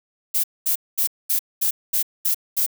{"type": "noise bursts", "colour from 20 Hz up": "violet", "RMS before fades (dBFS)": -20, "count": 8, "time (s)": [0.34, 2.664], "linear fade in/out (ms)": 10, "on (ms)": 98, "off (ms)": 220, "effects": []}